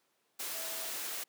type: tone in noise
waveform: sine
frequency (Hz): 652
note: E5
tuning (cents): -19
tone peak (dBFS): -49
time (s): 0.54-0.91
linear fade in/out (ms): 10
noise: white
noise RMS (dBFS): -39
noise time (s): 0.39-1.24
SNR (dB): -13
effects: pink hiss -75 dBFS RMS until 1.28 s + high-pass 300 Hz 12 dB/octave